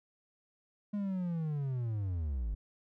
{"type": "linear sweep", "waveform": "triangle", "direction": "down", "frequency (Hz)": [208.9, 47.59], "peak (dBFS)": -30, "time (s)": [0.93, 2.55], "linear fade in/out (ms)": 10, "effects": []}